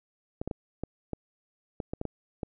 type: clicks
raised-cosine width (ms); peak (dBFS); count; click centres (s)
2; -19; 10; 0.415 / 0.476 / 0.512 / 0.836 / 1.133 / 1.802 / 1.935 / 2.014 / 2.053 / 2.432
effects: none